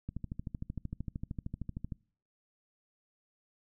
click train, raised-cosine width 5 ms, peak -25 dBFS, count 25, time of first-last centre 0.09-1.922 s, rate 13.1 Hz, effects noise-tail reverb RT60 0.5 s tail -26 dB re dry

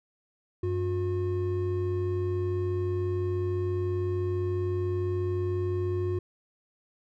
triangle tone pair together, 95.4 / 360.2 Hz, G2 / F#4, -47 / -46 cents, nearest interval octave + major seventh, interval 2301 cents, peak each -27 dBFS, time 0.63-6.19 s, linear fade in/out 5 ms, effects none

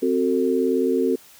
sine chord, F# diminished, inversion second, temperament equal with one note detuned, 261.6 / 370 / 448.7 Hz, C4 / F#4 / A4, 0 / 0 / +34 cents, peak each -22 dBFS, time 0.02-1.16 s, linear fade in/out 10 ms, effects white hiss -49 dBFS RMS until 1.39 s

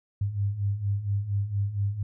sine beating tone pair, 98 / 102.3 Hz, G2 / G#2, 0 / -26 cents, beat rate 4.3 Hz, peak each -31 / -26 dBFS, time 0.21-2.03 s, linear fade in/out 5 ms, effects none

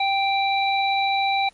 harmonic tone, 785 Hz, G5, 2 cents sharp, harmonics 1 / 3 / 5, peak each -20 / -25 / -27 dBFS, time 0-1.49 s, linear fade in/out 5 ms, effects pink hiss -57 dBFS RMS until 1.53 s + MP3 48 kbps

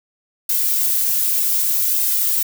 violet noise with flanger, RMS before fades -18 dBFS, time 0.49-2.43 s, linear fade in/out 5 ms, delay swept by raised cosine 1.9 to 3.4 ms, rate 0.65 Hz, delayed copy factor +0.8, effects none

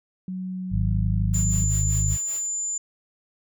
sine tone with pitch glide, 185.4 to 182.95 Hz, F#3 to F#3, +4 to -19 cents, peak -28 dBFS, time 0.28-1.64 s, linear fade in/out 2 ms, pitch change -23 cents, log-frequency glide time 0.49-1.15 s
harmonic tone, 52 Hz, G#1, 3 cents sharp, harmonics 1 / 2 / 3, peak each -24 / -23 / -29 dBFS, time 0.7-2.18 s, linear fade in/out 50 ms
white noise with tremolo, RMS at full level -41 dBFS, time 1.33-2.47 s, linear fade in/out 10 ms, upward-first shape sine, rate 5.2 Hz, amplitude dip 85%
sine tone, 7100 Hz, A8, 15 cents sharp, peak -25 dBFS, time 1.34-2.78 s, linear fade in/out 5 ms
effects none

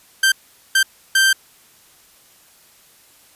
sawtooth tone bursts at uneven times, 1567 Hz, G6, 1 cent flat, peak -8 dBFS, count 3, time 0.23-0.32 / 0.75-0.83 / 1.15-1.33 s, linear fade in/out 5 ms, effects white hiss -51 dBFS RMS until 3.35 s + resampled to 32000 Hz

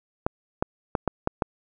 clicks, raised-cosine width 1 ms, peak -8 dBFS, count 6, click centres 0.265 / 0.625 / 0.952 / 1.077 / 1.274 / 1.422 s, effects none

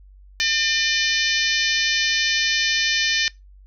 harmonic tone, 601 Hz, D5, 40 cents sharp, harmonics 3 / 4 / 5 / 6 / 7 / 8 / 9 / 10, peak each -24 / -25 / -26 / -27 / -27 / -28 / -29 / -29 dBFS, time 0.4-3.28 s, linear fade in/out 0 ms, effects noise-tail reverb RT60 0.2 s tail -23 dB re dry + added 48 Hz sine -44 dBFS peak until 3.66 s

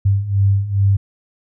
sine beating tone pair, 97.4 / 99.8 Hz, G2 / G2, -11 / +32 cents, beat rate 2.4 Hz, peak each -18 / -14 dBFS, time 0.05-0.97 s, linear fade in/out 10 ms, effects none

